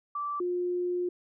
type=tone pair in turn; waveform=sine; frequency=1165 / 356.1 Hz; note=D6 / F4; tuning=-14 / +34 cents; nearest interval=octave + major sixth; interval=2052 cents; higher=first; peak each=-30 / -27 dBFS; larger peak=second; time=0.15-0.4 / 0.4-1.09 s; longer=second; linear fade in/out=5 ms; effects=none